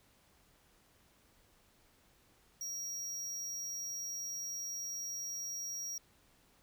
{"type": "tone", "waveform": "square", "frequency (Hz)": 5670, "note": "F8", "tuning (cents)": 25, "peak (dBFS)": -39, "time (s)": [2.61, 5.98], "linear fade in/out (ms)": 2, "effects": ["pink hiss -68 dBFS RMS until 6.62 s"]}